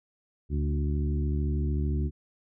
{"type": "harmonic tone with a mistuned harmonic", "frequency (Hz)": 73.42, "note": "D2", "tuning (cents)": 0, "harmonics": [1, 2, 3, 4, 5], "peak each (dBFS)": [-26, -32, -36, -38, -40], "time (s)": [0.49, 2.11], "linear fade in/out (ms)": 50, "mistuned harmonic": 2, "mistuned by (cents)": -27, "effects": []}